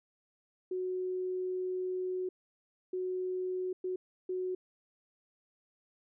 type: tone bursts at uneven times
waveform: sine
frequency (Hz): 368.5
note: F#4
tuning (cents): -7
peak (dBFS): -32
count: 4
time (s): 0.71-2.29 / 2.93-3.73 / 3.84-3.96 / 4.29-4.55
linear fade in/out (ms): 5
effects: none